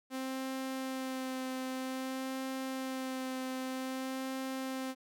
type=tone with vibrato; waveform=sawtooth; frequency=261.6 Hz; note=C4; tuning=in tune; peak=-32 dBFS; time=0.1-4.95 s; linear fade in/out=50 ms; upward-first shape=sine; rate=0.52 Hz; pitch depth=15 cents each way; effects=none